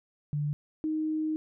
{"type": "tone pair in turn", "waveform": "sine", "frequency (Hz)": [147.3, 311.6], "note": ["D3", "D#4"], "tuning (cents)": [6, 3], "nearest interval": "octave + minor second", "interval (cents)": 1297, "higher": "second", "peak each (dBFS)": -27, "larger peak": "neither", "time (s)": [[0.33, 0.53], [0.84, 1.36]], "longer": "second", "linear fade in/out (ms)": 0, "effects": []}